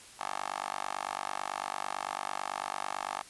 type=tone with high-pass filter; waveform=10% pulse; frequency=49 Hz; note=G1; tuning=in tune; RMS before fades=-37 dBFS; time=0.19-3.22 s; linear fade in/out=10 ms; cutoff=910 Hz; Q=4; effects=white hiss -52 dBFS RMS until 3.29 s + resampled to 24000 Hz